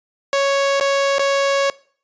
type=tone with dropouts; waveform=sawtooth; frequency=554.4 Hz; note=C#5; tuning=in tune; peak=-11 dBFS; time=0.33-1.7 s; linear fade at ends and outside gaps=1 ms; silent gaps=0.799-0.809 / 1.184-1.194 s; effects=noise-tail reverb RT60 0.5 s tail -22 dB re dry + resampled to 16000 Hz